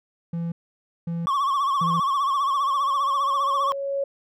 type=tone bursts; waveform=triangle; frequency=168.5 Hz; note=E3; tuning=38 cents sharp; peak=-23 dBFS; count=3; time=0.33-2 s; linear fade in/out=5 ms; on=190 ms; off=550 ms
type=tone with vibrato; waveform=triangle; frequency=1108.7 Hz; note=C#6; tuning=in tune; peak=-18 dBFS; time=1.27-3.72 s; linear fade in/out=0 ms; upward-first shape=triangle; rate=15 Hz; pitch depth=100 cents each way
type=tone with exponential growth; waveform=sine; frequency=554.4 Hz; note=C#5; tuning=in tune; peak=-21 dBFS; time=2.2-4.04 s; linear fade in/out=5 ms; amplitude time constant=400 ms
effects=none